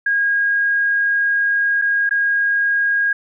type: tone with dropouts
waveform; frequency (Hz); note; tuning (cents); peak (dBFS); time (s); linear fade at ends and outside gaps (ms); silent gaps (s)
sine; 1633; G#6; -30; -14; 0.06-3.13; 5; 1.816-1.82 / 2.093-2.109
effects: none